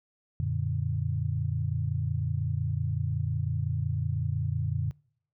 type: chord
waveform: sine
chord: Gb augmented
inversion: none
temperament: equal with one note detuned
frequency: 90.86 / 116.54 / 146.83 Hz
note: Gb2 / Bb2 / D3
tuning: -31 / 0 / 0 cents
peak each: -31 dBFS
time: 0.4-4.91 s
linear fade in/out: 0 ms
effects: noise-tail reverb RT60 0.6 s tail -25 dB re dry